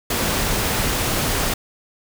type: noise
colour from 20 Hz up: pink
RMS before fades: -21 dBFS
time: 0.1-1.54 s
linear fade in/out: 5 ms
effects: none